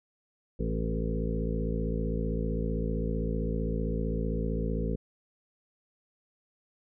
harmonic tone with a mistuned harmonic, 55.5 Hz, A1, 16 cents sharp, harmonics 1 / 2 / 3 / 4 / 5 / 7 / 8 / 9, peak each -31 / -39 / -34 / -36 / -40 / -40 / -38 / -41 dBFS, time 0.59-4.96 s, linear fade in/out 10 ms, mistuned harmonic 8, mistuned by +17 cents, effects none

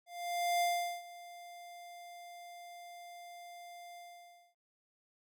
square tone with ADSR envelope, 698.5 Hz, F5, in tune, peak -29 dBFS, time 0.06-4.55 s, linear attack 550 ms, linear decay 410 ms, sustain -20 dB, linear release 580 ms, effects none

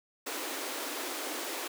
pink high-pass noise, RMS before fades -37 dBFS, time 0.26-1.68 s, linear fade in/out 10 ms, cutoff 260 Hz, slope 96 dB/octave, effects none

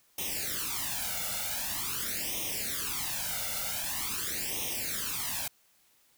white noise with flanger, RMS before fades -34 dBFS, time 0.18-5.48 s, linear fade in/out 5 ms, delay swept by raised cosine 0.33 to 1.43 ms, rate 0.45 Hz, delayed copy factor +1, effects white hiss -66 dBFS RMS until 6.17 s

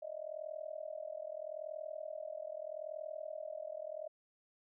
sine tone with amplitude modulation, 622.3 Hz, D#5, in tune, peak -37 dBFS, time 0.02-4.08 s, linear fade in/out 10 ms, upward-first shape sine, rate 40.8 Hz, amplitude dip 95%, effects none

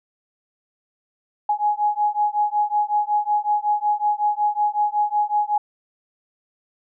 sine beating tone pair, 833 / 838.4 Hz, G#5 / G#5, +5 / +16 cents, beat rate 5.4 Hz, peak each -21 dBFS, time 1.49-5.58 s, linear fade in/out 5 ms, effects none

